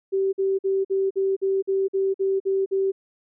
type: tone bursts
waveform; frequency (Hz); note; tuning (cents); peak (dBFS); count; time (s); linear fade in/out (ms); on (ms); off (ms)
sine; 387; G4; -22; -19; 11; 0.12-2.92; 20; 210; 49
effects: none